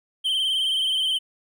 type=tone with vibrato; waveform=triangle; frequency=3112 Hz; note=G7; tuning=13 cents flat; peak=-19 dBFS; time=0.24-1.19 s; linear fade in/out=20 ms; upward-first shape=triangle; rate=19 Hz; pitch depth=67 cents each way; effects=none